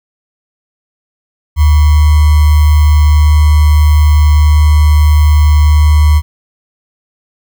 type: tone with sample-and-hold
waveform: sine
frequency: 75.4 Hz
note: D2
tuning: 46 cents sharp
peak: -3 dBFS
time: 1.56-6.22 s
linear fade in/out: 50 ms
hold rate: 1050 Hz
effects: none